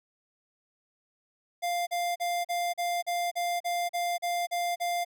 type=tone bursts; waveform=square; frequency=698.5 Hz; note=F5; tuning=in tune; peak=-28 dBFS; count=12; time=1.62-5.049 s; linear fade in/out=20 ms; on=250 ms; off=39 ms; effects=none